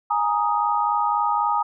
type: chord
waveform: sine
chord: Ab suspended second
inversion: none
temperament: just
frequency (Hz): 830.6 / 934.4 / 1245.9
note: Ab5 / Bb5 / Eb6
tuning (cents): 0 / +4 / +2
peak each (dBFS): -23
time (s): 0.1-1.63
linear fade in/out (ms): 10
effects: none